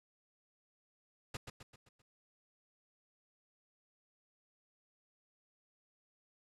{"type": "noise with echo", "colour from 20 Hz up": "pink", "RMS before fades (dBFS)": -41, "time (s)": [1.34, 1.37], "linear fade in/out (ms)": 5, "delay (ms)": 130, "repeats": 5, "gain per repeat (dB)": -6, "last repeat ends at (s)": 2.02, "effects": ["low-pass 8000 Hz 12 dB/octave"]}